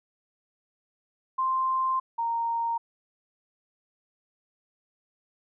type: tone pair in turn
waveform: sine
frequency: 1046.5 / 927.1 Hz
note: C6 / A#5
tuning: 0 / -10 cents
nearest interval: major second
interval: 210 cents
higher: first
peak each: -23 / -25 dBFS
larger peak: first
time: 1.38-2 / 2.18-2.78 s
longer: first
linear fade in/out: 10 ms
effects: none